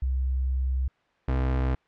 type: tone pair in turn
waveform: sine / 35% pulse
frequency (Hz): 65 / 64.75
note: C2 / C2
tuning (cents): -11 / -17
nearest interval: unison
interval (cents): 6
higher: first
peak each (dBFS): -23 / -21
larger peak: second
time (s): 0.02-0.88 / 1.28-1.75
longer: first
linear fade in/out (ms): 5
effects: white hiss -65 dBFS RMS until 1.87 s + low-pass 2000 Hz 12 dB/octave